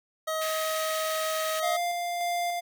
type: tone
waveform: 25% pulse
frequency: 633 Hz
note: D#5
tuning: 30 cents sharp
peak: -24 dBFS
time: 0.27-1.77 s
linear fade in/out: 10 ms
type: high-pass noise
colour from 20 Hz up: pink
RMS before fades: -37 dBFS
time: 0.41-1.6 s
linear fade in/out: 5 ms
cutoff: 1600 Hz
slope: 96 dB/octave
type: tone with tremolo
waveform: square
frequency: 698.5 Hz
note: F5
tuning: in tune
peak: -27 dBFS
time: 1.62-2.61 s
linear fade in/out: 20 ms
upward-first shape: square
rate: 1.7 Hz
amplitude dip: 25%
effects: none